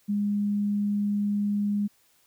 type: tone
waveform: sine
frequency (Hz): 204.9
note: G#3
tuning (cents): -23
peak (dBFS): -23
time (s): 0.08-1.88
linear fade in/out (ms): 20
effects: white hiss -64 dBFS RMS until 2.26 s